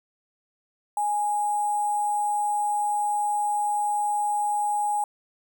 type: tone with sample-and-hold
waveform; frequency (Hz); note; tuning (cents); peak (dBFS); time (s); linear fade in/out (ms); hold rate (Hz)
sine; 830.6; G#5; 0; -22; 0.97-5.04; 2; 8820
effects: none